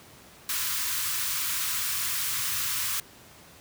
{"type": "band-stop noise", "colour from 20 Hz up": "white", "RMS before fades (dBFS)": -29, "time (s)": [0.49, 3], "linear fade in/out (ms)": 2, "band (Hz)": [130, 970], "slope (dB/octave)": 96, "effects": ["pink hiss -51 dBFS RMS until 3.6 s", "high-pass 80 Hz 12 dB/octave"]}